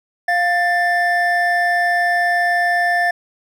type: tone pair together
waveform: triangle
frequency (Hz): 701 / 1773.1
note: F5 / A6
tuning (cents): +6 / +13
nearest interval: octave + major third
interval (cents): 1607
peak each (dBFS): -15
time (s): 0.28-3.11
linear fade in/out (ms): 5
effects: none